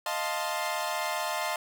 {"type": "chord", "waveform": "sawtooth", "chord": "F dominant seventh", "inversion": "third", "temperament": "equal", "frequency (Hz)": [622.3, 698.5, 880, 1046.5], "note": ["Eb5", "F5", "A5", "C6"], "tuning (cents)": [0, 0, 0, 0], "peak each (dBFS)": -31, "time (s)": [0.06, 1.56], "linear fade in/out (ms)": 2, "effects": []}